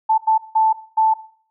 sine tone bursts at uneven times, 880 Hz, A5, in tune, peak -12 dBFS, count 4, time 0.09-0.18 / 0.27-0.38 / 0.55-0.73 / 0.97-1.14 s, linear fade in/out 10 ms, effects noise-tail reverb RT60 0.5 s tail -17 dB re dry

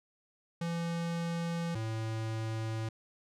square tone pair in turn, 168.9 / 111.32 Hz, E3 / A2, +42 / +21 cents, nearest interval perfect fifth, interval 721 cents, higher first, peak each -33 / -34 dBFS, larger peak first, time 0.61-1.75 / 1.75-2.89 s, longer neither, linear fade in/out 5 ms, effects low-pass 8000 Hz 12 dB/octave

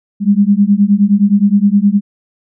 sine beating tone pair, 197.9 / 207.5 Hz, G3 / G#3, +17 / -1 cents, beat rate 9.6 Hz, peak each -10 dBFS, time 0.2-2.01 s, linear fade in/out 50 ms, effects none

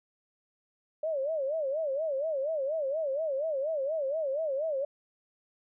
sine tone with vibrato, 587.3 Hz, D5, in tune, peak -28 dBFS, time 1.03-4.85 s, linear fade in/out 5 ms, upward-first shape sine, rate 4.2 Hz, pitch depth 180 cents each way, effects none

